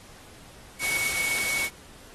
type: tone in noise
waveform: sine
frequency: 2225 Hz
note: C#7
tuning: 6 cents sharp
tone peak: -26 dBFS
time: 0.79-1.7 s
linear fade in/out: 50 ms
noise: white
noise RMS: -30 dBFS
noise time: 0.79-1.7 s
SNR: +1 dB
effects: pink hiss -50 dBFS RMS until 2.14 s + AAC 32 kbps